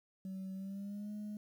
sine tone with pitch glide, 190.1 to 209.7 Hz, F#3 to G#3, +47 to +17 cents, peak -38 dBFS, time 0.25-1.37 s, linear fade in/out 2 ms, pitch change +170 cents, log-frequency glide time 0.54-1.12 s, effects tanh soft clip ceiling -39 dBFS + 11-bit

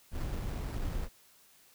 brown noise with sample-and-hold, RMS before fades -35 dBFS, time 0.11-1.09 s, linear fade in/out 50 ms, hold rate 3150 Hz, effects white hiss -62 dBFS RMS until 1.74 s

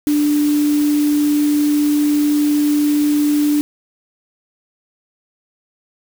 sine tone in noise, 294.9 Hz, D4, 7 cents sharp, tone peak -12 dBFS, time 0.07-3.61 s, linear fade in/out 0 ms, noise white, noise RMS -30 dBFS, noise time 0.07-3.61 s, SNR +15 dB, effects none

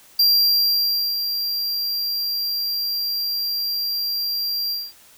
square tone with ADSR envelope, 4748 Hz, D8, 18 cents sharp, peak -13 dBFS, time 0.19-4.93 s, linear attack 6 ms, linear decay 960 ms, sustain -9 dB, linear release 220 ms, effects white hiss -50 dBFS RMS until 5.17 s

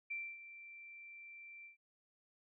sine tone with ADSR envelope, 2349 Hz, D7, in tune, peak -38 dBFS, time 0.1-1.77 s, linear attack 12 ms, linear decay 260 ms, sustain -13 dB, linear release 120 ms, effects none

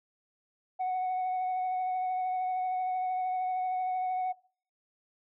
sine tone with vibrato, 740 Hz, F#5, in tune, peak -26 dBFS, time 0.79-4.33 s, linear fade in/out 20 ms, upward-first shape sine, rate 13 Hz, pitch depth 15 cents each way, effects noise-tail reverb RT60 0.5 s tail -23 dB re dry + tanh soft clip ceiling -27 dBFS

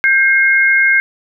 sine tone pair together, 1582 / 2147 Hz, G6 / C7, +15 / +44 cents, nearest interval perfect fourth, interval 529 cents, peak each -11 dBFS, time 0.04-1 s, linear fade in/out 0 ms, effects none

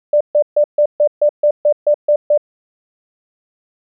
sine tone bursts, 592 Hz, D5, 14 cents sharp, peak -8 dBFS, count 11, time 0.13-2.377 s, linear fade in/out 5 ms, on 77 ms, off 140 ms, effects none

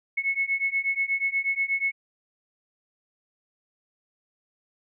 sine beating tone pair, 2191 / 2199.3 Hz, C#7 / C#7, -21 / -14 cents, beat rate 8.3 Hz, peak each -27 / -26 dBFS, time 0.17-1.92 s, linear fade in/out 10 ms, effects none

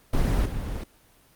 brown noise with level steps, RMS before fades -22 / -30 dBFS, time 0.13-0.84 s, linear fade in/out 5 ms, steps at 0.45 s, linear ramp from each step 10 ms, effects pink hiss -58 dBFS RMS until 1.35 s + Opus 24 kbps

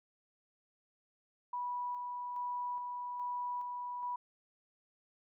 sine tone with tremolo, 980 Hz, B5, 14 cents flat, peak -35 dBFS, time 1.53-4.16 s, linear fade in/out 5 ms, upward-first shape square, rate 1.2 Hz, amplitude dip 30%, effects none

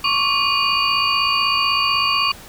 sine tone cluster, 1095 / 1151 / 2456 / 2843 / 4562 Hz, C#6 / D6 / D#7 / F7 / C#8, -22 / -35 / -23 / +30 / +49 cents, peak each -22 dBFS, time 0.04-2.32 s, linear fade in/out 5 ms, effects pink hiss -40 dBFS RMS until 2.48 s

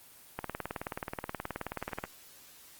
click train, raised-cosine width 0.5 ms, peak -19 dBFS, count 32, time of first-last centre 0.39-2.039 s, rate 18.8 Hz, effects white hiss -55 dBFS RMS until 2.79 s + Opus 24 kbps

